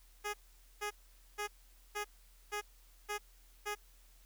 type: tone bursts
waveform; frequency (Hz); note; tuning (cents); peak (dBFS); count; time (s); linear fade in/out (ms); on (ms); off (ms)
10% pulse; 415.3; G#4; 0; -28; 7; 0.24-3.753; 20; 99; 470
effects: added 41 Hz sine -60 dBFS peak until 4.25 s + white hiss -67 dBFS RMS until 4.25 s